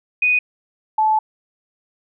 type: tone pair in turn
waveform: sine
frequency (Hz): 2485 / 867.5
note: D#7 / A5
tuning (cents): -3 / -25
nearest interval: octave + tritone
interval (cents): 1822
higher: first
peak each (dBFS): -13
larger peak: neither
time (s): 0.22-0.39 / 0.98-1.19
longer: second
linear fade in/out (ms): 5
effects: none